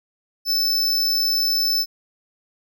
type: tone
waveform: square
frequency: 5274 Hz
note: E8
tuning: in tune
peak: -18 dBFS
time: 0.45-1.86 s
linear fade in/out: 50 ms
effects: none